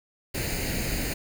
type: noise with comb filter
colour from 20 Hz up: pink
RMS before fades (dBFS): -29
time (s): 0.34-1.14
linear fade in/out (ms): 10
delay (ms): 0.44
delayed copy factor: +0.7
effects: none